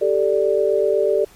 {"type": "chord", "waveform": "sine", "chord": "G suspended second", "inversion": "none", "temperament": "equal", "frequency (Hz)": [392, 440, 587.3], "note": ["G4", "A4", "D5"], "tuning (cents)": [0, 0, 0], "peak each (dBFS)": -19, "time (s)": [0.01, 1.25], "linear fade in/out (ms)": 10, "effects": ["pink hiss -49 dBFS RMS until 1.35 s", "MP3 64 kbps"]}